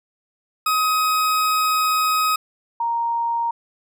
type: tone pair in turn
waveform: 40% pulse / sine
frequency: 1263 / 932.3 Hz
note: D#6 / A#5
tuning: +26 / 0 cents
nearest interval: perfect fourth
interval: 526 cents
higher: first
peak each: -16 / -19 dBFS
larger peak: first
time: 0.66-2.36 / 2.8-3.51 s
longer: first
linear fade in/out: 5 ms
effects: none